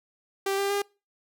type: tone with pitch steps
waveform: sawtooth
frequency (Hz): 391.7 / 397.6 / 403.6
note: G4 / G4 / G#4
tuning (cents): -1 / +25 / -49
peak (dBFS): -21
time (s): 0.46-0.82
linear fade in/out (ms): 5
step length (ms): 120
effects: noise-tail reverb RT60 0.3 s tail -25 dB re dry